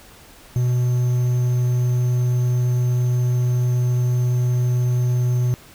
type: tone with quantisation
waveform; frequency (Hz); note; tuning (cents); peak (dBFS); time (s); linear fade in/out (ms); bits
triangle; 123.47; B2; 0; -14; 0.56-5.54; 0; 7
effects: pink hiss -46 dBFS RMS until 5.74 s